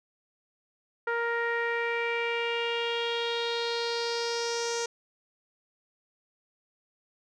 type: tone with low-pass filter sweep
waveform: sawtooth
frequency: 467.9 Hz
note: A#4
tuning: 6 cents sharp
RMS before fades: -30 dBFS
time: 1.07-4.86 s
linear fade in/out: 5 ms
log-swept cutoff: 1600 to 6300 Hz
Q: 4.1
effects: none